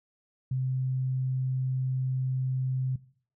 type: tone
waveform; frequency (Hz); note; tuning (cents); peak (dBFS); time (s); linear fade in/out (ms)
sine; 130; C3; -11; -26; 0.51-2.96; 5
effects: noise-tail reverb RT60 0.5 s tail -19 dB re dry